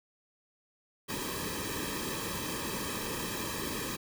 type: noise with comb filter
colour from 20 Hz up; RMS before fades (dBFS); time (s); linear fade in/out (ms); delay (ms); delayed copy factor
pink; -36; 1.08-3.97; 20; 1.4; -0.85
effects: none